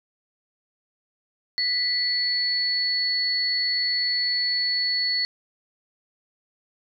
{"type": "tone pair together", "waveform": "sine", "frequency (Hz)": [1975.5, 4412], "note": ["B6", "C#8"], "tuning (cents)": [0, -9], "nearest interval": "octave + major second", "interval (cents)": 1391, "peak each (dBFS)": [-28, -22], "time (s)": [1.58, 5.25], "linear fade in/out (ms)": 0, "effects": []}